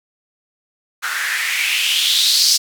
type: noise with band-pass filter sweep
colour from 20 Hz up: blue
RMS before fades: -17 dBFS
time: 1.02-2.58 s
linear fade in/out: 20 ms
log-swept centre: 1400 to 5100 Hz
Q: 4.4
effects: none